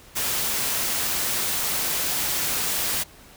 white noise, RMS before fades -25 dBFS, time 0.15-3.04 s, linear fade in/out 20 ms, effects pink hiss -49 dBFS RMS until 3.36 s

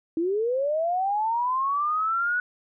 sine linear sweep, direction up, 316.3 to 1480 Hz, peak -22 dBFS, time 0.17-2.4 s, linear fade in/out 2 ms, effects none

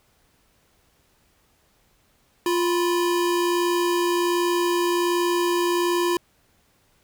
square tone pair together, 349.7 / 987.8 Hz, F4 / B5, +2 / 0 cents, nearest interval octave + tritone, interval 1798 cents, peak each -21 / -28 dBFS, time 2.46-6.17 s, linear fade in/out 2 ms, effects pink hiss -63 dBFS RMS until 7.03 s

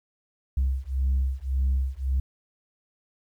sine beating tone pair, 65.41 / 67.21 Hz, C2 / C2, 0 / +47 cents, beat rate 1.8 Hz, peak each -24 dBFS, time 0.57-2.2 s, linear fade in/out 5 ms, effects tanh soft clip ceiling -18 dBFS + 10-bit

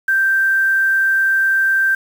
sine tone with quantisation, 1568 Hz, G6, in tune, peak -12 dBFS, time 0.08-1.95 s, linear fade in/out 5 ms, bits 6, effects none

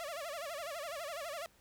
sawtooth tone with vibrato, 622.3 Hz, D#5, in tune, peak -36 dBFS, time 0-1.46 s, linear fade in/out 0 ms, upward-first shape sine, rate 12 Hz, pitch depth 190 cents each way, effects pink hiss -67 dBFS RMS until 1.6 s

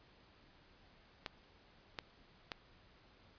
clicks, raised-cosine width 0.2 ms, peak -22 dBFS, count 3, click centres 1.262 / 1.988 / 2.518 s, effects pink hiss -65 dBFS RMS until 3.38 s + resampled to 11025 Hz

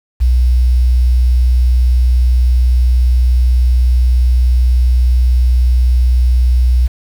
sine tone with quantisation, 61.74 Hz, B1, in tune, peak -7 dBFS, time 0.2-6.88 s, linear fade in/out 20 ms, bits 6, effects none

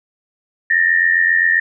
sine tone pair together, 1782 / 1869.5 Hz, A6 / A#6, +22 / +4 cents, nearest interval minor second, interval 82 cents, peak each -14 dBFS, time 0.7-1.6 s, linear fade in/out 5 ms, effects none

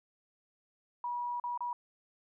sine tone with dropouts, 967 Hz, B5, 37 cents flat, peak -33 dBFS, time 1.04-1.73 s, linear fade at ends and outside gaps 2 ms, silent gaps 1.399-1.439 / 1.576-1.606 s, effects none

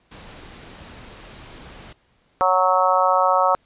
pink noise, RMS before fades -41 dBFS, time 0.11-1.93 s, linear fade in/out 5 ms
harmonic tone, 185 Hz, F#3, in tune, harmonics 3 / 4 / 5 / 6 / 7, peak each -21 / -21 / -21 / -21 / -21 dBFS, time 2.41-3.55 s, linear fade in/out 0 ms
effects pink hiss -62 dBFS RMS until 3.65 s + resampled to 8000 Hz

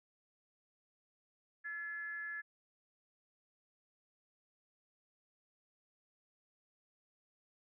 sine tone with frequency modulation, 1710 Hz, A6, 50 cents flat, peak -40 dBFS, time 1.64-2.42 s, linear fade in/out 20 ms, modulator 363 Hz, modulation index 0.37, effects none

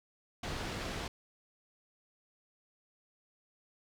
pink low-pass noise, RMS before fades -39 dBFS, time 0.43-1.08 s, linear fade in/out 5 ms, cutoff 5100 Hz, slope 12 dB/octave, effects none

